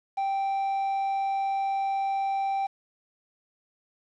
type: tone with quantisation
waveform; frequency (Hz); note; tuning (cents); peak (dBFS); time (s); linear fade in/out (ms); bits
triangle; 783; G5; -2; -23; 0.17-2.67; 10; 8
effects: low-pass 5000 Hz 12 dB/octave